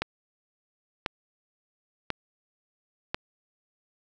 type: click train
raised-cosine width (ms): 0.3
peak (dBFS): -11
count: 4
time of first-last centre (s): 0.02-3.145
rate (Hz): 0.96
effects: none